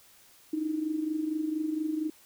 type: tone with amplitude modulation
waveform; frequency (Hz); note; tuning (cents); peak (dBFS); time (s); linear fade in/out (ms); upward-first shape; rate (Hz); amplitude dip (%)
sine; 311.1; D#4; 0; -25; 0.53-2.1; 5; sine; 24.3; 65
effects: white hiss -58 dBFS RMS until 2.25 s